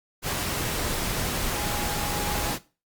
sine tone in noise, 827 Hz, G#5, 8 cents flat, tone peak -34 dBFS, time 1.53-2.56 s, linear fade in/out 50 ms, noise pink, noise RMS -28 dBFS, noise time 0.22-2.59 s, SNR -9 dB, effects noise-tail reverb RT60 0.3 s tail -17 dB re dry + Opus 48 kbps

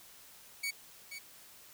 sawtooth tone with echo, 2246 Hz, C#7, 22 cents sharp, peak -30 dBFS, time 0.63-0.71 s, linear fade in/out 10 ms, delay 480 ms, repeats 1, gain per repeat -9 dB, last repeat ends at 1.19 s, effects white hiss -56 dBFS RMS until 1.73 s

